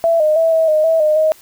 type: tone with pitch steps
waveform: sine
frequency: 666 / 614 / 654 / 646 / 617 / 650 / 612 / 627 Hz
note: E5 / D#5 / E5 / E5 / D#5 / E5 / D#5 / D#5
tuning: +18 / -23 / -14 / -35 / -15 / -24 / -29 / +13 cents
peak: -10 dBFS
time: 0.04-1.32 s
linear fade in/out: 0 ms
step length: 160 ms
effects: white hiss -45 dBFS RMS until 1.41 s